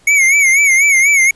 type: tone with vibrato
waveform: square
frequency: 2200 Hz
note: C#7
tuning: 14 cents flat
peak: -8 dBFS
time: 0.07-1.31 s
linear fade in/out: 5 ms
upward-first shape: sine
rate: 4.1 Hz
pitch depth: 93 cents each way
effects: pink hiss -50 dBFS RMS until 1.35 s + resampled to 24000 Hz